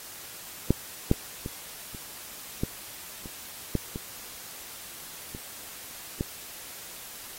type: clicks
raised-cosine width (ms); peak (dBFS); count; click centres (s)
3; -6 / -6 / -19 / -28 / -13 / -28 / -11 / -20 / -26 / -14; 10; 0.706 / 1.114 / 1.461 / 1.948 / 2.635 / 3.258 / 3.753 / 3.959 / 5.349 / 6.209
effects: white hiss -43 dBFS RMS until 7.38 s + AAC 48 kbps